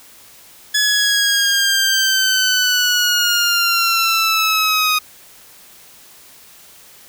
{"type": "linear sweep", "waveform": "15% pulse", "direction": "down", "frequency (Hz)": [1700, 1244.5], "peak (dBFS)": -7, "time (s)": [0.74, 4.99], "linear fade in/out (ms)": 10, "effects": ["white hiss -44 dBFS RMS until 7.08 s"]}